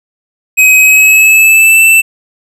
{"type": "tone with pitch glide", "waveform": "square", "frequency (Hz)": [2531, 2661], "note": ["D#7", "E7"], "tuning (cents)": [29, 16], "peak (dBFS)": -3, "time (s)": [0.57, 2.02], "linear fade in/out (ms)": 20, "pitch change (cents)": 87, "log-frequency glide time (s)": [0.78, 1.82], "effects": []}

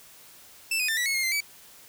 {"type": "tone with pitch steps", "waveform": "sawtooth", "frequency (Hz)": [2655, 2495, 1790, 1949, 2187, 2139, 2081, 2290], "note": ["E7", "D#7", "A6", "B6", "C#7", "C7", "C7", "D7"], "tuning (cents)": [12, 4, 29, -23, -24, 38, -10, -44], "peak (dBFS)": -21, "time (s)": [0.71, 1.406], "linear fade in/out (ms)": 5, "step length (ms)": 87, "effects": ["white hiss -51 dBFS RMS until 1.88 s"]}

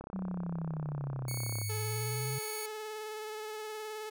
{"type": "click train", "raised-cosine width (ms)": 1, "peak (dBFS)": -29, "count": 54, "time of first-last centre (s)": [0.01, 1.616], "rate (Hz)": 33}
{"type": "linear two-way sweep", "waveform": "sine", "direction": "down then up", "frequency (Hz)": [191.4, 103.83, 132.7], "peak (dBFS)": -34, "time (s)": [0.13, 2.39], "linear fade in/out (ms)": 10, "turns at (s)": 1.7}
{"type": "tone", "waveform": "5% pulse", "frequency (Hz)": 2223, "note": "C#7", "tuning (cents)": 4, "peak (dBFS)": -29, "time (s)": [1.28, 2.66], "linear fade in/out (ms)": 2}
{"type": "tone with vibrato", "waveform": "sawtooth", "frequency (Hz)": 430.3, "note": "A4", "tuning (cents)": -39, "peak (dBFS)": -35, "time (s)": [1.69, 4.1], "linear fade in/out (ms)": 10, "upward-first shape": "sine", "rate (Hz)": 19, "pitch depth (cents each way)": 23}
{"effects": []}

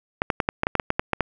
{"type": "clicks", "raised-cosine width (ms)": 0.5, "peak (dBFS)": -5, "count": 12, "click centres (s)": [0.219, 0.302, 0.402, 0.489, 0.634, 0.669, 0.753, 0.798, 0.904, 0.995, 1.133, 1.207], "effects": []}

